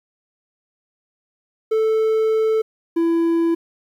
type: tone pair in turn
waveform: triangle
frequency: 440 / 333.7 Hz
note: A4 / E4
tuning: 0 / +21 cents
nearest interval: perfect fourth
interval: 479 cents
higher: first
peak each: -13 dBFS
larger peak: neither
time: 1.71-2.62 / 2.96-3.55 s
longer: first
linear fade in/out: 10 ms
effects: 9-bit